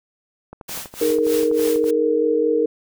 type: click train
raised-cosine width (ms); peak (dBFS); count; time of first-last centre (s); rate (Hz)
1; -22; 17; 0.53-1.841; 12.2
type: noise with tremolo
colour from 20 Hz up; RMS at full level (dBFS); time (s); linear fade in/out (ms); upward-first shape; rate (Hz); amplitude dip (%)
white; -29; 0.68-1.91; 10; sine; 3.3; 95
type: chord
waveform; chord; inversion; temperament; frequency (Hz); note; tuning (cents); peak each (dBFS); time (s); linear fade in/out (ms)
sine; D# suspended fourth; none; equal with one note detuned; 311.1 / 421.6 / 466.2; D#4 / G#4 / A#4; 0 / +26 / 0; -22 / -23 / -17; 1.01-2.66; 5
effects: none